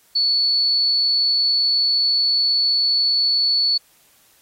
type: tone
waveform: sine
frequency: 4435 Hz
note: C#8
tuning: in tune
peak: -15 dBFS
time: 0.15-3.78 s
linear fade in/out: 10 ms
effects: white hiss -56 dBFS RMS until 4.41 s + AAC 48 kbps